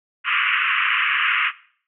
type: band-pass noise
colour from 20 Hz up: white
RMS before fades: -20 dBFS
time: 0.24-1.52 s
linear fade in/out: 50 ms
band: 1100 to 2900 Hz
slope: 96 dB/octave
effects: noise-tail reverb RT60 0.5 s tail -18 dB re dry